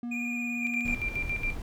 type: tone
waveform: triangle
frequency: 239.1 Hz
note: A#3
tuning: 44 cents sharp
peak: -30 dBFS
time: 0.03-0.95 s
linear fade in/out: 2 ms
type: tone with vibrato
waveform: triangle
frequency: 2433 Hz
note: D#7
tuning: 39 cents flat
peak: -31 dBFS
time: 0.11-0.95 s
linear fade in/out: 10 ms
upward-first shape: square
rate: 18 Hz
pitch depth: 22 cents each way
type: tone with tremolo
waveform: sine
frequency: 2372 Hz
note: D7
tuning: 17 cents sharp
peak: -28 dBFS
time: 0.6-1.56 s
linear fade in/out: 50 ms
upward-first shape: square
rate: 7.2 Hz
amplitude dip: 70%
type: noise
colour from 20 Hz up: brown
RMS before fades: -35 dBFS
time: 0.85-1.62 s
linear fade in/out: 2 ms
effects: none